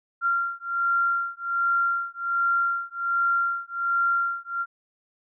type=beating tone pair; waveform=sine; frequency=1381 / 1382.3 Hz; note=F6 / F6; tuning=-20 / -18 cents; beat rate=1.3 Hz; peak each=-25 dBFS; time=0.21-4.66 s; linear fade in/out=50 ms; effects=none